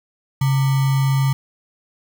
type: tone with sample-and-hold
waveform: sine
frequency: 135.8 Hz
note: C#3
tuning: 35 cents flat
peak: -14 dBFS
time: 0.41-1.33 s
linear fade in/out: 5 ms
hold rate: 1050 Hz
effects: none